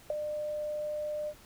sine tone with ADSR envelope, 601 Hz, D5, 40 cents sharp, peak -24 dBFS, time 0.1-1.34 s, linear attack 3 ms, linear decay 9 ms, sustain -8 dB, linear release 59 ms, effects pink hiss -56 dBFS RMS until 1.45 s

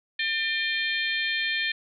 harmonic tone with a mistuned harmonic, 599 Hz, D5, 34 cents sharp, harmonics 3 / 4 / 5 / 6 / 7, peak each -28 / -30 / -32 / -34 / -35 dBFS, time 0.19-1.72 s, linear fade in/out 5 ms, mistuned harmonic 5, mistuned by +100 cents, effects none

